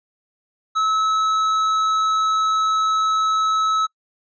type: tone with tanh clipping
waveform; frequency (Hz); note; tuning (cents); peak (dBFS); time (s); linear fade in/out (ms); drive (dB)
sine; 1297; E6; -28; -18; 0.75-3.87; 20; 10
effects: noise-tail reverb RT60 0.1 s tail -24 dB re dry + resampled to 16000 Hz